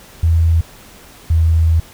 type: tone pair in turn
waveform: sine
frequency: 82.41 / 81.42 Hz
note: E2 / E2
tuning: 0 / -21 cents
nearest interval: unison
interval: 21 cents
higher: first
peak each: -9 dBFS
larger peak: neither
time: 0.23-0.61 / 1.3-1.8 s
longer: second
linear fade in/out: 5 ms
effects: pink hiss -41 dBFS RMS until 1.93 s